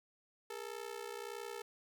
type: ring-modulated tone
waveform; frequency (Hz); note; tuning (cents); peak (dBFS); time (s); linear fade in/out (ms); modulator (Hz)
sawtooth; 440; A4; 0; -36; 0.5-1.62; 2; 30.8
effects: none